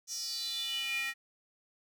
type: tone with high-pass filter sweep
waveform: square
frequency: 268.9 Hz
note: C4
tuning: 47 cents sharp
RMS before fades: -36 dBFS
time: 0.07-1.14 s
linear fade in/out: 50 ms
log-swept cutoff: 6000 to 2000 Hz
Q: 7.1
effects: none